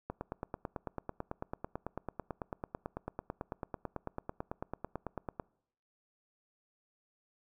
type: click train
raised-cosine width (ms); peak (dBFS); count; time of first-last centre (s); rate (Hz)
1; -23; 49; 0.1-5.398; 9.06
effects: noise-tail reverb RT60 0.7 s tail -25 dB re dry